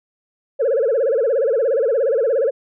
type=tone with vibrato; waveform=sine; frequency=499.6 Hz; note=B4; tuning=20 cents sharp; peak=-13 dBFS; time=0.59-2.51 s; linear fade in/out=20 ms; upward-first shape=sine; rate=17 Hz; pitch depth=230 cents each way; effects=tanh soft clip ceiling -11 dBFS